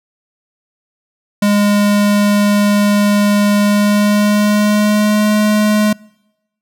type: tone with pitch glide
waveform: square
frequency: 205.3 to 211.3 Hz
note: G#3 to G#3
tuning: -20 to +30 cents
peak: -10 dBFS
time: 1.42-5.93 s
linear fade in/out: 5 ms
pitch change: +50 cents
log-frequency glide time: 3.6-5.35 s
effects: noise-tail reverb RT60 0.9 s tail -25 dB re dry